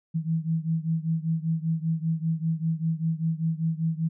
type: beating tone pair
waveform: sine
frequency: 160.5 / 165.6 Hz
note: E3 / E3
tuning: -46 / +8 cents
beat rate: 5.1 Hz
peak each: -26 / -28 dBFS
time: 0.14-4.09 s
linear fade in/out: 20 ms
effects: none